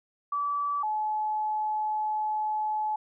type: tone pair in turn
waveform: sine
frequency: 1153 / 856.4 Hz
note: D6 / A5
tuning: -32 / -47 cents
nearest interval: perfect fourth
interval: 515 cents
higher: first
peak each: -26 dBFS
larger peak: neither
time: 0.32-0.83 / 0.83-2.96 s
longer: second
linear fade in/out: 5 ms
effects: none